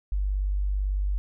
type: tone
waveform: sine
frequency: 49 Hz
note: G1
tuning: in tune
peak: -23 dBFS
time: 0.12-1.18 s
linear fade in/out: 0 ms
effects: none